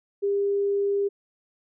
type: tone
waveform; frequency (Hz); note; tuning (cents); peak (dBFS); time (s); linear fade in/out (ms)
sine; 401.1; G4; +40; -21; 0.22-1.09; 20
effects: none